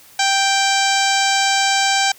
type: harmonic tone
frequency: 784 Hz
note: G5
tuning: in tune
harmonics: 1 / 2 / 3 / 4 / 5 / 6 / 7 / 8 / 9 / 10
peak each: -18 / -21 / -23 / -24 / -25 / -26 / -26 / -27 / -28 / -28 dBFS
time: 0.19-2.12 s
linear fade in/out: 5 ms
effects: white hiss -46 dBFS RMS until 2.18 s